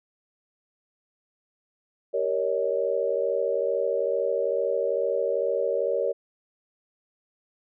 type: chord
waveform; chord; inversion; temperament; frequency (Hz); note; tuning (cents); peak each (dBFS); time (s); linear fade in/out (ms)
sine; Eb dominant seventh; first; just; 388.9 / 466.7 / 560 / 622.3; G4 / Bb4 / Db5 / Eb5; -14 / +2 / +18 / 0; -31 / -27 / -26 / -32; 2.13-6.13; 20
effects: none